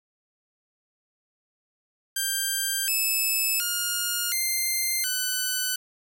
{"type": "tone with pitch steps", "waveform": "5% pulse", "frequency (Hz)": [1583, 2604, 1421, 2096, 1502], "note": ["G6", "E7", "F6", "C7", "F#6"], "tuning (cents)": [17, -22, 30, 2, 26], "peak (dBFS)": -14, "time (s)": [2.16, 5.76], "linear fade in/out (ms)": 5, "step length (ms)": 720, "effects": []}